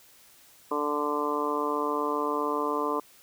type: harmonic tone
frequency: 147.4 Hz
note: D3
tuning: 7 cents sharp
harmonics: 2 / 3 / 4 / 5 / 6 / 7 / 8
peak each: -33 / -31 / -36 / -41 / -37 / -30 / -34 dBFS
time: 0.71-3 s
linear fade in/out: 5 ms
effects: white hiss -56 dBFS RMS until 3.22 s